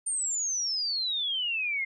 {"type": "exponential sweep", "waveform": "sine", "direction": "down", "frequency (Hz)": [9030, 2093], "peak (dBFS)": -27, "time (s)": [0.06, 1.85], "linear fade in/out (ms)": 10, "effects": []}